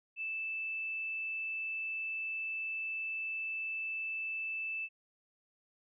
sine tone, 2637 Hz, E7, in tune, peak -35 dBFS, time 0.16-4.89 s, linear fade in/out 50 ms, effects none

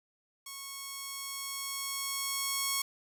5% pulse tone with level ramp, 1100 Hz, C#6, 14 cents flat, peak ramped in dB -30 to -17 dBFS, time 0.46-2.82 s, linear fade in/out 5 ms, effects none

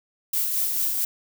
violet noise with tremolo, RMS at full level -23 dBFS, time 0.33-1.05 s, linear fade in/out 5 ms, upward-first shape sine, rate 4.5 Hz, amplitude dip 35%, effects none

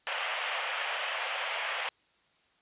white band-pass noise, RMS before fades -34 dBFS, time 0.07-1.89 s, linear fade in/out 0 ms, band 520 to 3200 Hz, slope 48 dB/octave, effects white hiss -68 dBFS RMS until 2.61 s + resampled to 8000 Hz

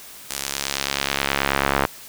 sawtooth tone with band-pass filter sweep, 69.3 Hz, C#2, in tune, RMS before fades -24 dBFS, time 0.3-1.86 s, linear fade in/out 5 ms, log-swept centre 9400 to 1200 Hz, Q 0.82, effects white hiss -41 dBFS RMS until 2.08 s

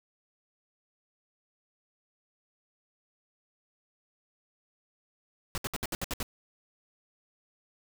pink noise bursts, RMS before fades -33 dBFS, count 8, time 5.55-6.229 s, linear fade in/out 0 ms, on 28 ms, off 65 ms, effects none

